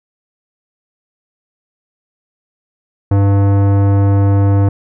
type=tone with tanh clipping; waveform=sine; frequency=99.4 Hz; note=G2; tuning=25 cents sharp; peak=-10 dBFS; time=3.11-4.69 s; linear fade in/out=5 ms; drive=18 dB; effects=none